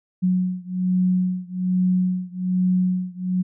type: beating tone pair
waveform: sine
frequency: 182.6 / 183.8 Hz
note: F#3 / F#3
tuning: -23 / -11 cents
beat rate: 1.2 Hz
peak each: -21 / -22 dBFS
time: 0.22-3.43 s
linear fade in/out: 20 ms
effects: none